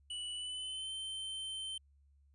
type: tone with pitch glide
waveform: square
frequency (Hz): 2957 to 3099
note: F#7 to G7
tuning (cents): -2 to -21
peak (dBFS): -40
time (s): 0.1-1.78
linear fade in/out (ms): 5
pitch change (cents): +81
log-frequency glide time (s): 0.34-0.93
effects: added 70 Hz sine -64 dBFS peak until 2.34 s + resampled to 24000 Hz